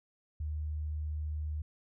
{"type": "tone", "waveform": "sine", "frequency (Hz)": 76.2, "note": "D#2", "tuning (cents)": -36, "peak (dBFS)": -33, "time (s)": [0.4, 1.62], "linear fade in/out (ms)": 5, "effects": []}